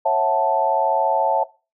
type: chord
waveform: sine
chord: F# minor seventh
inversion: second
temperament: equal with one note detuned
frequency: 545.5 / 659.3 / 740 / 880 Hz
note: C#5 / E5 / F#5 / A5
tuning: -28 / 0 / 0 / 0 cents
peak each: -22 / -21 / -23 / -19 dBFS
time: 0.05-1.44 s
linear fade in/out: 10 ms
effects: noise-tail reverb RT60 0.3 s tail -20 dB re dry